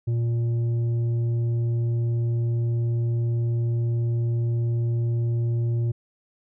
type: tone with tanh clipping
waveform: sine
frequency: 117.3 Hz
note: A#2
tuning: 11 cents sharp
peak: -22 dBFS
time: 0.07-5.92 s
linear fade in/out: 10 ms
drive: 6 dB
effects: none